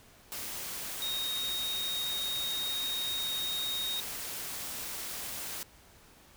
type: tone in noise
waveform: sine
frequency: 3736 Hz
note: A#7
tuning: 3 cents sharp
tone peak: -32 dBFS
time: 1.02-4 s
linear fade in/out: 0 ms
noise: white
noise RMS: -39 dBFS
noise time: 0.32-5.63 s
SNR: +4 dB
effects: pink hiss -58 dBFS RMS until 6.36 s